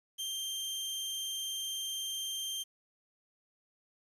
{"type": "tone", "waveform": "sawtooth", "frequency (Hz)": 3162, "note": "G7", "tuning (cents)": 14, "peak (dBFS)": -32, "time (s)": [0.18, 2.64], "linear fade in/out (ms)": 20, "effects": ["resampled to 32000 Hz", "10-bit"]}